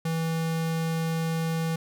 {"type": "tone", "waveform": "square", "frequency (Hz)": 163.2, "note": "E3", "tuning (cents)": -17, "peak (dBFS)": -26, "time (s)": [0.05, 1.76], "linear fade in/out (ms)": 5, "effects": []}